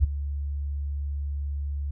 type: tone with ADSR envelope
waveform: sine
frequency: 71.3 Hz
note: C#2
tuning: 49 cents sharp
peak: -13 dBFS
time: 0-1.91 s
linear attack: 38 ms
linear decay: 13 ms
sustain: -14 dB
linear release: 6 ms
effects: none